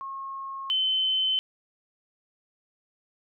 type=tone pair in turn; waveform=sine; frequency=1084 / 3061 Hz; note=C#6 / G7; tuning=-39 / -42 cents; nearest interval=octave + tritone; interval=1797 cents; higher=second; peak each=-33 / -22 dBFS; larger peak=second; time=0.01-0.7 / 0.7-1.39 s; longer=neither; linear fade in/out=0 ms; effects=none